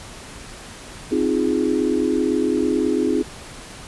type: chord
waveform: sine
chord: F minor seventh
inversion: second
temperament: equal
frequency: 261.6 / 311.1 / 349.2 / 415.3 Hz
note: C4 / Eb4 / F4 / Ab4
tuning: 0 / 0 / 0 / 0 cents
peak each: -22 / -22 / -23 / -23 dBFS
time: 1.11-3.23 s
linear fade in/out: 10 ms
effects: pink hiss -38 dBFS RMS until 3.87 s + resampled to 24000 Hz